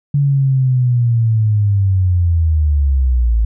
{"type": "linear sweep", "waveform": "sine", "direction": "down", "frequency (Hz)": [143.8, 53.8], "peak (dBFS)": -10, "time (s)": [0.14, 3.45], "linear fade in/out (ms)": 5, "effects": []}